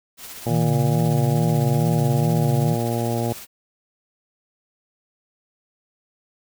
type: noise with tremolo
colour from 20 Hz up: white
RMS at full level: -36 dBFS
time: 0.17-3.47 s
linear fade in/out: 50 ms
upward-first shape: sine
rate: 16 Hz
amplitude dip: 35%
type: harmonic tone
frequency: 117.1 Hz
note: A#2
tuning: 8 cents sharp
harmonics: 1 / 2 / 3 / 4 / 5 / 6 / 7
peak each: -24 / -27 / -29 / -30 / -31 / -32 / -32 dBFS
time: 0.46-3.33 s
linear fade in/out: 5 ms
type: tone with vibrato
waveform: sine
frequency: 149.1 Hz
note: D3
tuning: 27 cents sharp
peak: -18 dBFS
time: 0.48-2.77 s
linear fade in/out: 50 ms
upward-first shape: sine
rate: 2.3 Hz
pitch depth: 140 cents each way
effects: none